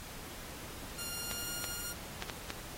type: tone with pitch glide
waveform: 5% pulse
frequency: 1402 to 1416.7 Hz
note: F6 to F6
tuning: +6 to +24 cents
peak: -29 dBFS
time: 0.98-1.93 s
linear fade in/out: 5 ms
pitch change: +18 cents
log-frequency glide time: 1.13-1.53 s
type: clicks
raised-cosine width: 0.2 ms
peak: -19 dBFS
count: 5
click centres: 1.313 / 1.642 / 2.224 / 2.298 / 2.504 s
effects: pink hiss -47 dBFS RMS until 2.77 s + AAC 48 kbps